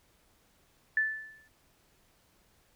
sine tone with exponential decay, 1753 Hz, A6, 7 cents flat, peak -22 dBFS, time 0.97-1.48 s, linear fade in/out 2 ms, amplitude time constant 110 ms, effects pink hiss -67 dBFS RMS until 2.75 s

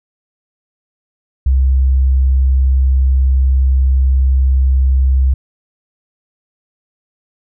sine tone, 65.8 Hz, C2, 10 cents sharp, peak -8 dBFS, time 1.46-5.34 s, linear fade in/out 5 ms, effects none

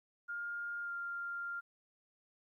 sine tone with pitch glide, 1411 to 1394.8 Hz, F6 to F6, +17 to -3 cents, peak -38 dBFS, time 0.28-1.61 s, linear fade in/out 20 ms, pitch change -20 cents, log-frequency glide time 0.82-0.91 s, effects 13-bit

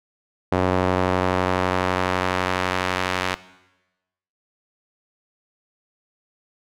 sawtooth tone with band-pass filter sweep, 92 Hz, F#2, 9 cents flat, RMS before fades -22 dBFS, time 0.52-3.35 s, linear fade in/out 0 ms, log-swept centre 620 to 2100 Hz, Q 0.7, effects noise-tail reverb RT60 1.0 s tail -17 dB re dry

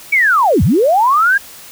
sine linear two-way sweep, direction down then up, 2327 to 69.3 to 1657 Hz, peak -8 dBFS, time 0.12-1.38 s, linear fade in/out 10 ms, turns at 0.63 s, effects white hiss -36 dBFS RMS until 1.71 s

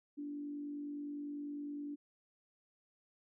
sine tone with frequency modulation, 290.2 Hz, D4, 21 cents flat, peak -40 dBFS, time 0.17-1.96 s, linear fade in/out 20 ms, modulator 49.9 Hz, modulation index 0.28, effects none

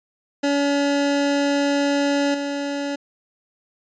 25% pulse tone with level steps, 283.8 Hz, C#4, 41 cents sharp, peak -14 / -20 dBFS, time 0.43-2.96 s, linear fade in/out 10 ms, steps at 2.34 s, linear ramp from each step 5 ms, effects resampled to 16000 Hz

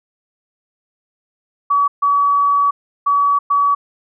sine tone bursts at uneven times, 1138 Hz, C#6, 45 cents sharp, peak -11 dBFS, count 4, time 1.7-1.88 / 2.02-2.71 / 3.06-3.39 / 3.5-3.75 s, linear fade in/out 10 ms, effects none

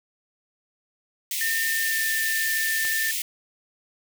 white high-pass noise, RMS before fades -28 dBFS, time 1.31-3.22 s, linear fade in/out 2 ms, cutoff 1900 Hz, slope 96 dB/octave
sine tone with pitch glide, 1812 to 1787.1 Hz, A#6 to A6, -50 to +26 cents, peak -24 dBFS, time 1.41-3.11 s, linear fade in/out 2 ms, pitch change -24 cents, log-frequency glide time 1.61-2.05 s
click, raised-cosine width 0.3 ms, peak -21 dBFS, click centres 2.851 s
effects none

